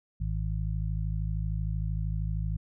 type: harmonic tone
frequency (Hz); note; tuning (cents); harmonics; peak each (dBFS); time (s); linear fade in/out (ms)
53; G#1; +36; 1 / 2 / 3; -30 / -33 / -35; 0.2-2.57; 10
effects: none